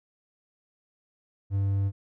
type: tone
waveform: triangle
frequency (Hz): 98.6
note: G2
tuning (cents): +11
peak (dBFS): -21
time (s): 1.5-1.92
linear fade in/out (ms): 50
effects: none